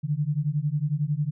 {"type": "beating tone pair", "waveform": "sine", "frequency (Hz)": [142.9, 153.9], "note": ["D3", "D#3"], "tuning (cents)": [-47, -19], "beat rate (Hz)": 11, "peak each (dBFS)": [-26, -26], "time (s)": [0.03, 1.31], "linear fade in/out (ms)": 20, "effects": []}